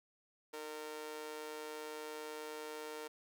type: tone with amplitude modulation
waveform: sawtooth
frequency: 459 Hz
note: A#4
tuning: 27 cents flat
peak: -36 dBFS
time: 0.53-3.08 s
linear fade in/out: 10 ms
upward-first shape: sine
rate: 150 Hz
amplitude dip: 85%
effects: none